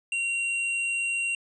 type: tone with tanh clipping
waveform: sine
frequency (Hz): 2754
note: F7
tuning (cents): -25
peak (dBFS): -27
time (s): 0.12-1.35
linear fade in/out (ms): 2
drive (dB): 12
effects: resampled to 22050 Hz